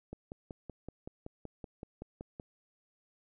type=click train; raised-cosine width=2 ms; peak=-29 dBFS; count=13; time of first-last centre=0.13-2.398 s; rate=5.29 Hz; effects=none